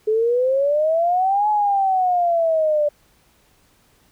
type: exponential two-way sweep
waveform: sine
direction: up then down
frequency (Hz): 425.7 to 852 to 585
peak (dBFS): -15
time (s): 0.07-2.89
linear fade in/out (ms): 10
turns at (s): 1.49
effects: pink hiss -58 dBFS RMS until 4.11 s